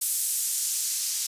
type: noise with band-pass filter sweep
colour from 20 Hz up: blue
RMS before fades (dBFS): -28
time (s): 0.01-1.27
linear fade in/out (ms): 10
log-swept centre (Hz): 9300 to 5800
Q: 1.2
effects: resampled to 32000 Hz